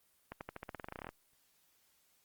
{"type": "accelerating click train", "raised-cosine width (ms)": 0.5, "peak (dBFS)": -27, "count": 17, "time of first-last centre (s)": [0.32, 1.09], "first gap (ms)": 89, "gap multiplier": 0.91, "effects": ["white hiss -72 dBFS RMS until 2.24 s", "Opus 24 kbps"]}